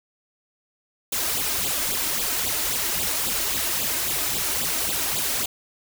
white noise with flanger, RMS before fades -25 dBFS, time 1.12-5.46 s, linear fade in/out 5 ms, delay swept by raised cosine 0.25 to 3.25 ms, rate 3.7 Hz, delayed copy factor +0.8, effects none

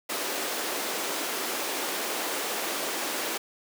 pink high-pass noise, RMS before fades -31 dBFS, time 0.09-3.38 s, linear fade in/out 10 ms, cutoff 300 Hz, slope 24 dB/octave, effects none

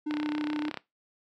triangle tone with vibrato, 300 Hz, D4, 37 cents sharp, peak -26 dBFS, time 0.06-0.7 s, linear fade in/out 10 ms, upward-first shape sine, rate 7 Hz, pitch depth 9 cents each way
click train, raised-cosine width 0.3 ms, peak -18 dBFS, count 23, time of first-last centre 0.11-0.773 s, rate 33.2 Hz
effects noise-tail reverb RT60 0.2 s tail -20 dB re dry + high-pass 150 Hz 12 dB/octave

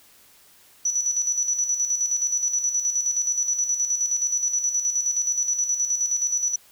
sine tone with tremolo, 5920 Hz, F#8, in tune, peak -19 dBFS, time 0.85-6.56 s, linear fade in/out 5 ms, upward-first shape square, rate 9.5 Hz, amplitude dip 55%, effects white hiss -54 dBFS RMS until 6.71 s

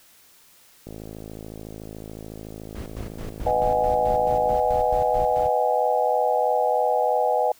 click train, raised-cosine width 2 ms, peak -24 dBFS, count 200, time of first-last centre 0.87-4.569 s, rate 53.8 Hz
brown noise with tremolo, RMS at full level -32 dBFS, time 2.75-5.49 s, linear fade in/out 5 ms, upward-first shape square, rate 4.6 Hz, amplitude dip 80%
sine chord, G# minor seventh, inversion first, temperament just, 498.4 / 623 / 747.5 / 830.6 Hz, B4 / D#5 / F#5 / G#5, +16 / +2 / +17 / 0 cents, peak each -24 dBFS, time 3.46-7.52 s, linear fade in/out 5 ms
effects white hiss -54 dBFS RMS until 7.59 s

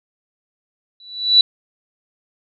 sine tone with exponential growth, 3951 Hz, B7, in tune, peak -4 dBFS, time 1-1.41 s, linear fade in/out 2 ms, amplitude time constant 89 ms, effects none

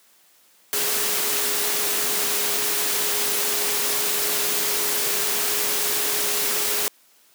sine tone in noise, 415.3 Hz, G#4, in tune, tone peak -34 dBFS, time 0.73-6.88 s, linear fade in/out 0 ms, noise white, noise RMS -23 dBFS, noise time 0.73-6.88 s, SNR -14 dB, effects white hiss -57 dBFS RMS until 7.34 s + high-pass 200 Hz 12 dB/octave

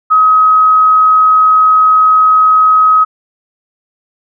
sine tone, 1269 Hz, D#6, 34 cents sharp, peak -4 dBFS, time 0.1-3.05 s, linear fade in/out 20 ms, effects none

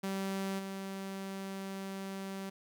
sawtooth tone with level steps, 193.8 Hz, G3, 20 cents flat, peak -30 / -35 dBFS, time 0.03-2.5 s, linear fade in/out 10 ms, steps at 0.58 s, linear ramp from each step 20 ms, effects 12-bit

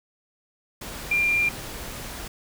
sine tone in noise, 2388 Hz, D7, 28 cents sharp, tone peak -19 dBFS, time 1.11-1.49 s, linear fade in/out 5 ms, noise pink, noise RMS -36 dBFS, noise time 0.81-2.28 s, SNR +14 dB, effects none

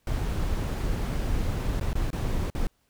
brown noise with dropouts, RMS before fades -27 dBFS, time 0.07-2.67 s, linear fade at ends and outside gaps 1 ms, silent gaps 1.798-1.81 / 1.931-1.954 / 2.104-2.13 / 2.501-2.55 s, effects pink hiss -70 dBFS RMS until 2.89 s

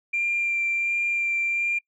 sine tone with vibrato, 2376 Hz, D7, 20 cents sharp, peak -21 dBFS, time 0.13-1.79 s, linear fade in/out 10 ms, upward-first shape sine, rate 1.4 Hz, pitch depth 12 cents each way, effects noise-tail reverb RT60 0.1 s tail -24 dB re dry + tanh soft clip ceiling -17 dBFS

